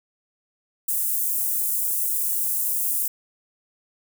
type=high-pass noise; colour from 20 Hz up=white; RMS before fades=-24 dBFS; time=0.88-3.08 s; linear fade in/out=5 ms; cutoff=8800 Hz; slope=24 dB/octave; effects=none